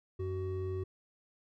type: tone pair together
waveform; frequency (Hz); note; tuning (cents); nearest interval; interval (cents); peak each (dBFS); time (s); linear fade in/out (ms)
triangle; 92.4 / 375; F#2 / F#4; -2 / +23; 2 octaves; 2425; -34 / -35; 0.19-0.84; 10
effects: none